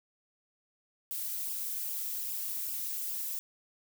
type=noise with flanger; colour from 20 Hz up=violet; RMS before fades=-36 dBFS; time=1.11-3.39 s; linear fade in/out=0 ms; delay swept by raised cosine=0.48 to 3.98 ms; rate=2.5 Hz; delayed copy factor=-0.75; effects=none